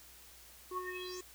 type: tone with low-pass filter sweep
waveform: square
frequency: 365.1 Hz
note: F#4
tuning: 23 cents flat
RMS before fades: -42 dBFS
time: 0.71-1.21 s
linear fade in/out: 5 ms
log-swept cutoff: 850 to 7600 Hz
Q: 9.2
effects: added 60 Hz sine -64 dBFS peak until 1.34 s + white hiss -57 dBFS RMS until 1.34 s